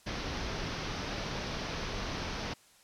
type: low-pass noise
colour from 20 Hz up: pink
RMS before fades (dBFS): -37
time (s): 0.06-2.54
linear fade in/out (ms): 10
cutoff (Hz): 6100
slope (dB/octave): 96
effects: white hiss -61 dBFS RMS until 2.83 s + low-pass 10000 Hz 12 dB/octave